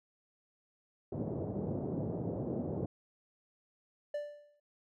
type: band-pass noise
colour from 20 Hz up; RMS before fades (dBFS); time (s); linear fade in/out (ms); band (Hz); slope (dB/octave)
pink; -37; 1.12-2.86; 5; 100 to 570; 24
type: tone with exponential decay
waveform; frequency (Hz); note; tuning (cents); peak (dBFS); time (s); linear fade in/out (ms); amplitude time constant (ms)
triangle; 587.3; D5; 0; -30; 4.14-4.6; 5; 100
effects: none